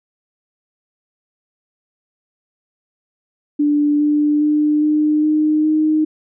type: tone with pitch steps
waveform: sine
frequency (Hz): 293.7 / 296.8 / 299.9 / 303 / 306.2 / 309.4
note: D4 / D4 / D4 / D#4 / D#4 / D#4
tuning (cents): 0 / +18 / +36 / -46 / -28 / -10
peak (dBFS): -12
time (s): 3.59-6.05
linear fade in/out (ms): 10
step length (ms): 410
effects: none